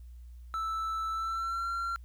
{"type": "tone with pitch glide", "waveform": "triangle", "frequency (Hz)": [1318.5, 1371.3], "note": ["E6", "F6"], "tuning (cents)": [0, -32], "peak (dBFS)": -29, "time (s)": [0.54, 1.96], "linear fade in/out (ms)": 0, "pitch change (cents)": 68, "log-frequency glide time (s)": [1.11, 1.69], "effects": ["added 60 Hz sine -45 dBFS peak until 2.04 s", "white hiss -73 dBFS RMS until 2.04 s"]}